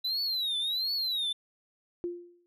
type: tone with vibrato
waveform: triangle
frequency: 3951 Hz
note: B7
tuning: in tune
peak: -27 dBFS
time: 0.04-1.33 s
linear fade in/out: 10 ms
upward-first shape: triangle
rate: 1.4 Hz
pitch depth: 220 cents each way
type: tone with exponential decay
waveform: sine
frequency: 349.2 Hz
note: F4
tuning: in tune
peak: -28 dBFS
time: 2.04-2.46 s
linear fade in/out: 0 ms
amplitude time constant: 90 ms
effects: none